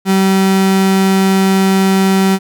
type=tone; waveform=35% pulse; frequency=192 Hz; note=G3; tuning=36 cents flat; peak=-7 dBFS; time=0.05-2.39 s; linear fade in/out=50 ms; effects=none